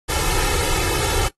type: noise with comb filter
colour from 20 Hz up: pink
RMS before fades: -21 dBFS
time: 0.08-1.29 s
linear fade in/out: 20 ms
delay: 2.3 ms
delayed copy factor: +0.8
effects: noise-tail reverb RT60 0.1 s tail -18 dB re dry + AAC 32 kbps